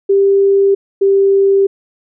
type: tone pair in turn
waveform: sine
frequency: 394.8 / 393 Hz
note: G4 / G4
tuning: +12 / +4 cents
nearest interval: unison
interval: 8 cents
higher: first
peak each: -7 dBFS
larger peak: neither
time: 0.09-0.75 / 1.01-1.67 s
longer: neither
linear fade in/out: 10 ms
effects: none